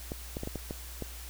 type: clicks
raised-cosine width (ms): 2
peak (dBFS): -22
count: 7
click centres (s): 0.119 / 0.369 / 0.434 / 0.474 / 0.557 / 0.709 / 1.023
effects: added 60 Hz sine -43 dBFS peak until 1.29 s + white hiss -47 dBFS RMS until 1.29 s